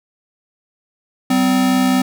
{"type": "tone pair together", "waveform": "square", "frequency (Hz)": [192.23, 256.6], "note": ["G3", "C4"], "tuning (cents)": [-34, -34], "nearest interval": "perfect fourth", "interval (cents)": 500, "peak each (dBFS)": [-20, -14], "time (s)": [1.3, 2.02], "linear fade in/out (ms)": 5, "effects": []}